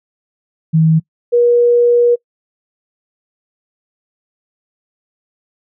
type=tone pair in turn; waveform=sine; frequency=160 / 479.5 Hz; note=D#3 / A#4; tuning=+49 / +49 cents; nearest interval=octave + perfect fifth; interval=1900 cents; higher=second; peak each=-7 dBFS; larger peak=neither; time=0.73-1 / 1.32-2.16 s; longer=second; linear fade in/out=20 ms; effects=noise-tail reverb RT60 0.1 s tail -24 dB re dry